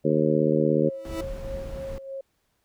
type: harmonic tone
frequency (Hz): 76.8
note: D#2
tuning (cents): -22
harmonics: 2 / 3 / 4 / 5 / 6 / 7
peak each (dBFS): -26 / -26 / -26 / -26 / -26 / -26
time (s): 0.04-0.9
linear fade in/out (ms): 20
type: tone with tremolo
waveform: sine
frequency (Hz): 541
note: C#5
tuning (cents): -42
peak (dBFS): -31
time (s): 0.84-2.21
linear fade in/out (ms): 5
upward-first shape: sine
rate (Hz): 3.2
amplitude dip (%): 60
type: tone with exponential growth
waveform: 40% pulse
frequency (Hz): 327.5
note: E4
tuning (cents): -11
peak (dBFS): -27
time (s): 0.86-1.21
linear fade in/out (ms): 5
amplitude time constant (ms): 74
type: noise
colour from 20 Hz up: brown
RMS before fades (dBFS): -36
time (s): 1.05-1.98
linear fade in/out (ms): 0
effects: pink hiss -72 dBFS RMS until 2.64 s